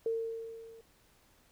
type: tone with level ramp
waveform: sine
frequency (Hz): 454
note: A#4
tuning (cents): -46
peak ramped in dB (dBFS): -28 to -51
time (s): 0.06-0.81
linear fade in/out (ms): 2
effects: pink hiss -66 dBFS RMS until 1.51 s